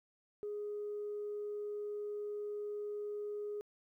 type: tone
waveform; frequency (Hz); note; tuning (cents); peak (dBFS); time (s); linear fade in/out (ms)
sine; 415.3; G#4; 0; -37; 0.43-3.61; 0
effects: tanh soft clip ceiling -34 dBFS + 13-bit